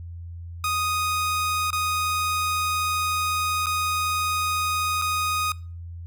sawtooth tone with dropouts, 1244.5 Hz, D#6, in tune, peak -19 dBFS, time 0.64-5.52 s, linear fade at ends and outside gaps 2 ms, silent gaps 1.705-1.729 / 3.66-3.667 / 5.016-5.02 s, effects noise-tail reverb RT60 0.4 s tail -24 dB re dry + added 85 Hz sine -34 dBFS peak until 6.06 s

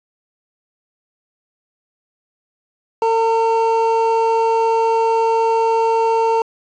triangle tone pair together, 451.8 / 909 Hz, A4 / A#5, +46 / -44 cents, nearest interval octave, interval 1210 cents, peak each -14 dBFS, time 3.02-6.42 s, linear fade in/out 2 ms, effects resampled to 16000 Hz + 7-bit

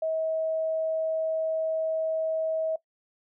sine tone, 640 Hz, D#5, 49 cents sharp, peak -25 dBFS, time 0.02-2.76 s, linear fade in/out 5 ms, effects noise-tail reverb RT60 0.1 s tail -18 dB re dry

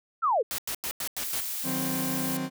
sine linear sweep, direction down, 1398 to 384.9 Hz, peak -21 dBFS, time 0.22-0.43 s, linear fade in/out 20 ms
white noise bursts, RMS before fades -32 dBFS, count 6, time 0.51-1.403 s, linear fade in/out 0 ms, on 73 ms, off 91 ms
blue noise, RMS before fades -33 dBFS, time 1.24-2.37 s, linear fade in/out 2 ms
40% pulse chord, C diminished, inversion first, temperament equal, 155.56 / 185 / 261.6 Hz, Eb3 / Gb3 / C4, 0 / 0 / 0 cents, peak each -36 / -35 / -30 dBFS, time 1.63-2.5 s, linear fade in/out 50 ms
effects none

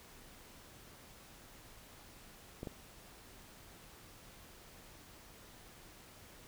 clicks, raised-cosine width 2 ms, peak -28 dBFS, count 2, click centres 2.631 / 2.672 s, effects pink hiss -57 dBFS RMS until 6.47 s

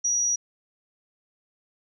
sine tone, 5790 Hz, F#8, 38 cents flat, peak -21 dBFS, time 0.04-0.36 s, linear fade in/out 10 ms, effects none

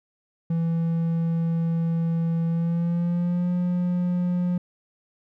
triangle tone with pitch glide, 166 to 177.91 Hz, E3 to F3, +12 to +32 cents, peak -19 dBFS, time 0.5-4.58 s, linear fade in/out 5 ms, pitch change +120 cents, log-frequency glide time 2.47-3.51 s, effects none

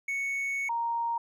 triangle / sine tone pair in turn, 2217 / 932.1 Hz, C#7 / A#5, 0 / 0 cents, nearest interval octave + minor third, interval 1500 cents, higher first, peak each -27 dBFS, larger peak neither, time 0.08-0.69 / 0.69-1.18 s, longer first, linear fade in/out 5 ms, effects none

